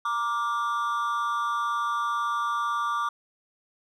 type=tone with amplitude modulation; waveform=triangle; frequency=1174.7 Hz; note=D6; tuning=in tune; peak=-19 dBFS; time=0.05-3.09 s; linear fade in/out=5 ms; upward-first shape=sine; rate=238 Hz; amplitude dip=85%; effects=none